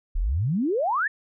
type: exponential sweep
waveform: sine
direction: up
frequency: 32.7 to 1864.7 Hz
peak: -21 dBFS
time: 0.15-1.08 s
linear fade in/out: 10 ms
effects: none